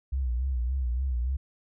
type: tone with vibrato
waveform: sine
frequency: 63.2 Hz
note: B1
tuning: 41 cents sharp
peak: -25 dBFS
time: 0.12-1.37 s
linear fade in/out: 10 ms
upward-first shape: sine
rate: 3.5 Hz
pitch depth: 110 cents each way
effects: none